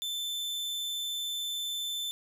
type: tone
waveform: 40% pulse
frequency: 3533 Hz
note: A7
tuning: 6 cents sharp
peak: -31 dBFS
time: 0.02-2.11 s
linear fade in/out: 0 ms
effects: none